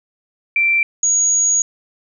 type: tone pair in turn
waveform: sine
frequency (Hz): 2349 / 6702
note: D7 / G#8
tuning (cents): 0 / +15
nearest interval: octave + tritone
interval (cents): 1815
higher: second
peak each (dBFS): -12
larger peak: neither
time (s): 0.56-0.83 / 1.03-1.62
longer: second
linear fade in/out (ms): 2
effects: none